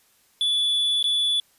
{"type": "tone with dropouts", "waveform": "triangle", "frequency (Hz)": 3447, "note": "A7", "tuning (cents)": -36, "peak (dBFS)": -18, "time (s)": [0.41, 1.4], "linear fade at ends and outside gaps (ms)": 1, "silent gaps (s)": [1.028, 1.041], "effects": ["white hiss -61 dBFS RMS until 1.58 s", "resampled to 32000 Hz"]}